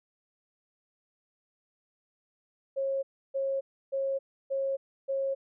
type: tone bursts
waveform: sine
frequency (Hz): 543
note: C#5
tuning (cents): -36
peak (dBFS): -27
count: 5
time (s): 2.76-5.35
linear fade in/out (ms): 20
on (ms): 270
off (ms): 310
effects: none